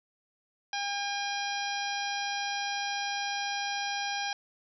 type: harmonic tone with a mistuned harmonic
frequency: 806 Hz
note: G5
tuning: 48 cents sharp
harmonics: 1 / 2 / 3 / 4 / 5 / 6 / 7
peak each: -34 / -37 / -39 / -40 / -41 / -42 / -42 dBFS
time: 0.73-4.33 s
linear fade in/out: 2 ms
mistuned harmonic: 6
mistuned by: +53 cents
effects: none